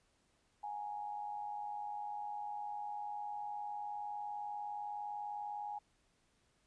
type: tone with amplitude modulation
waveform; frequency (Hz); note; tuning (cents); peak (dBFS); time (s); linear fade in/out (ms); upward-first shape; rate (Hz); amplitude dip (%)
sine; 830.6; G#5; 0; -37; 0.63-5.79; 10; sine; 99.9; 60
effects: pink hiss -75 dBFS RMS until 6.66 s + resampled to 22050 Hz